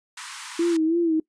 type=high-pass noise; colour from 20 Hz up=pink; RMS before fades=-37 dBFS; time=0.17-0.77 s; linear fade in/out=5 ms; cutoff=900 Hz; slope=96 dB/octave
type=tone with vibrato; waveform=sine; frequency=329.6 Hz; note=E4; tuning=in tune; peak=-18 dBFS; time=0.59-1.2 s; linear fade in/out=5 ms; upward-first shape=sine; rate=3.1 Hz; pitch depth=77 cents each way
effects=noise-tail reverb RT60 0.1 s tail -22 dB re dry + resampled to 22050 Hz